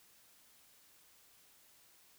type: silence
effects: white hiss -65 dBFS RMS until 2.18 s